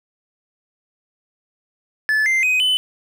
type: tone with pitch steps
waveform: triangle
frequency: 1734 / 2086 / 2510 / 3019 Hz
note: A6 / C7 / D#7 / F#7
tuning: -26 / -6 / +15 / +34 cents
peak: -13 dBFS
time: 2.09-2.77 s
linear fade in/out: 0 ms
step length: 170 ms
effects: none